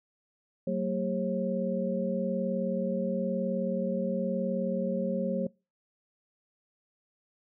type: tone cluster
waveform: sine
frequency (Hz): 187.7 / 226.7 / 400.4 / 540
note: F#3 / A#3 / G4 / C#5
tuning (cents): +25 / -48 / +37 / -45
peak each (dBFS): -31 / -33 / -39 / -31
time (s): 0.67-5.47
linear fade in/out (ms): 5
effects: noise-tail reverb RT60 0.3 s tail -26 dB re dry